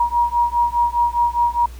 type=beating tone pair; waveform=sine; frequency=950 / 954.9 Hz; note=A#5 / A#5; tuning=+33 / +41 cents; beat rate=4.9 Hz; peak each=-18 dBFS; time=0-1.66 s; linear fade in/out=5 ms; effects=added 60 Hz sine -33 dBFS peak until 1.79 s + pink hiss -46 dBFS RMS until 1.79 s